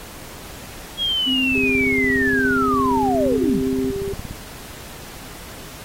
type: linear sweep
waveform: sine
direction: down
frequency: 3322 to 133.1 Hz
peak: -18 dBFS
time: 0.97-3.61 s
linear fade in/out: 50 ms
type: tone with vibrato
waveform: sine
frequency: 260.5 Hz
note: C4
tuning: 7 cents flat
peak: -20 dBFS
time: 1.26-3.92 s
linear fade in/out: 20 ms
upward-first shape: sine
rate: 15 Hz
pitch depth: 12 cents each way
type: click train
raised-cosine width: 5 ms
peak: -18 dBFS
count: 49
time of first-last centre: 1.52-4.311 s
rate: 17.2 Hz
type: tone with pitch glide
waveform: sine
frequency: 401.1 to 394.7 Hz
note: G4 to G4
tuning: +40 to +12 cents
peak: -23 dBFS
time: 1.55-4.13 s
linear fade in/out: 5 ms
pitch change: -28 cents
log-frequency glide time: 2.68-3.82 s
effects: pink hiss -38 dBFS RMS until 5.84 s + AAC 48 kbps